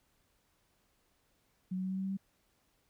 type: tone with pitch steps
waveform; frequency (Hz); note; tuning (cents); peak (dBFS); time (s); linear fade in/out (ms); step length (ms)
sine; 185 / 186.5 / 188.02 / 189.54 / 191.08 / 192.63 / 194.2; F#3 / F#3 / F#3 / F#3 / G3 / G3 / G3; 0 / +14 / +28 / +42 / -44 / -30 / -16; -33; 1.71-2.172; 10; 66
effects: pink hiss -74 dBFS RMS until 2.89 s